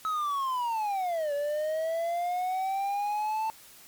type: linear two-way sweep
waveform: triangle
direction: down then up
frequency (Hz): 1293 to 569 to 889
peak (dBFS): -25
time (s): 0.05-3.5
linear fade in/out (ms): 0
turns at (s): 1.33
effects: white hiss -52 dBFS RMS until 3.87 s + MP3 96 kbps